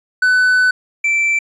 triangle tone pair in turn, 1500 / 2335 Hz, F#6 / D7, +23 / -11 cents, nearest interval minor sixth, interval 766 cents, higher second, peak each -8 / -11 dBFS, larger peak first, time 0.22-0.71 / 1.04-1.39 s, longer first, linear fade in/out 5 ms, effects resampled to 24000 Hz

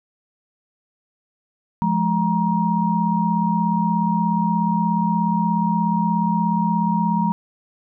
sine tone cluster, 174.3 / 211.1 / 944 Hz, F3 / G#3 / A#5, -3 / +29 / +22 cents, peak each -21 dBFS, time 1.82-7.32 s, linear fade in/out 0 ms, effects none

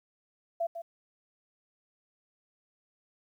sine tone with echo, 674 Hz, E5, 38 cents sharp, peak -27 dBFS, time 0.6-0.67 s, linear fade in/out 10 ms, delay 150 ms, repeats 1, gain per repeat -9 dB, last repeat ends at 0.82 s, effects 11-bit

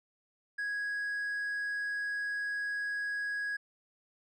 sine tone with hard clipping, 1659 Hz, G#6, 2 cents flat, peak -33 dBFS, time 0.58-3.57 s, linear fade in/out 10 ms, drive 2 dB, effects none

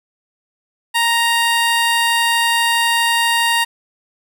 15% pulse tone, 932.3 Hz, A#5, in tune, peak -7 dBFS, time 0.94-3.65 s, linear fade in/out 20 ms, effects none

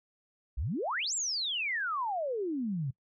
sine exponential two-way sweep, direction up then down, 51.91 to 7850 to 125.5 Hz, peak -30 dBFS, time 0.57-2.91 s, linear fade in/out 10 ms, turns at 1.14 s, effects noise-tail reverb RT60 0.1 s tail -22 dB re dry

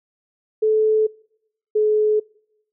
sine tone pair in turn, 434 / 426.8 Hz, A4 / G#4, -24 / +47 cents, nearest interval unison, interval 29 cents, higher first, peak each -14 dBFS, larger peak neither, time 0.62-1.07 / 1.75-2.2 s, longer neither, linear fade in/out 10 ms, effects noise-tail reverb RT60 0.8 s tail -25 dB re dry

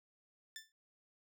15% pulse tone with exponential decay, 1769 Hz, A6, 9 cents sharp, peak -36 dBFS, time 0.56-0.72 s, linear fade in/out 1 ms, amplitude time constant 33 ms, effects none

